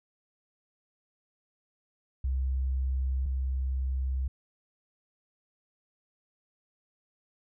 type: tone pair in turn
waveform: sine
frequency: 65.5 / 65.5 Hz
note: C2 / C2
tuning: +2 / +2 cents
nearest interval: unison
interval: 0 cents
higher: neither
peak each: -26 / -27 dBFS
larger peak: first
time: 2.24-3.26 / 3.26-4.28 s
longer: neither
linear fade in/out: 5 ms
effects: none